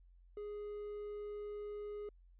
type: tone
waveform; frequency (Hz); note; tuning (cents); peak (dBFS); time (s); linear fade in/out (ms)
triangle; 415.3; G#4; 0; -40; 0.37-2.09; 2
effects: added 44 Hz sine -60 dBFS peak until 2.39 s + resampled to 8000 Hz